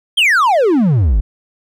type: exponential sweep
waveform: triangle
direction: down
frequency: 3322 to 43.71 Hz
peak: -7 dBFS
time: 0.17-1.21 s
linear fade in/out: 10 ms
effects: none